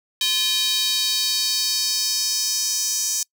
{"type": "tone with high-pass filter sweep", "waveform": "square", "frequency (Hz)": 346.9, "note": "F4", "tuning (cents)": -12, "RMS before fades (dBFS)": -22, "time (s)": [0.21, 3.23], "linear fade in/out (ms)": 2, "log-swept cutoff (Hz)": [3500, 6200], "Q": 3.4, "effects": ["noise-tail reverb RT60 0.1 s tail -25 dB re dry"]}